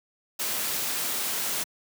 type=noise; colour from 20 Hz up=white; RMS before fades=-29 dBFS; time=0.39-1.64 s; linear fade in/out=10 ms; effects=high-pass 150 Hz 12 dB/octave